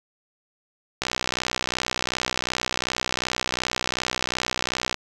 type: click train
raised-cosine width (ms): 0.2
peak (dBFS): -6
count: 247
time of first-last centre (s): 1.02-4.943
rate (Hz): 62.7
effects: none